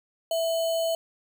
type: tone with sample-and-hold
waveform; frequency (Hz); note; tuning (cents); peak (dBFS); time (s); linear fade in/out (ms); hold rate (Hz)
sine; 659.3; E5; 0; -23; 0.31-0.95; 2; 3675
effects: none